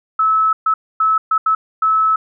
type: tone bursts at uneven times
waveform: sine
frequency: 1300 Hz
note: E6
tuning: 24 cents flat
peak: -11 dBFS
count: 6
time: 0.19-0.53 / 0.66-0.74 / 1-1.18 / 1.31-1.38 / 1.46-1.55 / 1.82-2.16 s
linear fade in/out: 5 ms
effects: none